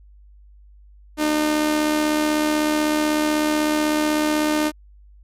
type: tone with amplitude modulation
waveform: sawtooth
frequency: 303.8 Hz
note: D#4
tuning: 41 cents flat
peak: -12 dBFS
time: 1.17-4.72 s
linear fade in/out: 50 ms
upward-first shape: sine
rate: 76.1 Hz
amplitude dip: 45%
effects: added 50 Hz sine -45 dBFS peak until 5.23 s + resampled to 32000 Hz